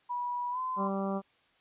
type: tone with pitch glide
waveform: sine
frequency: 975 to 1025.2 Hz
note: B5 to C6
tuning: -23 to -36 cents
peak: -31 dBFS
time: 0.09-0.89 s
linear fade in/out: 20 ms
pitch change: +87 cents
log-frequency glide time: 0.51-0.59 s
type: harmonic tone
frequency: 195.3 Hz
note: G3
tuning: 6 cents flat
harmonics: 1 / 2 / 3 / 4 / 5 / 6 / 7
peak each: -32 / -38 / -37 / -40 / -44 / -41 / -51 dBFS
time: 0.76-1.22 s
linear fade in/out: 50 ms
effects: white hiss -67 dBFS RMS until 1.6 s + resampled to 8000 Hz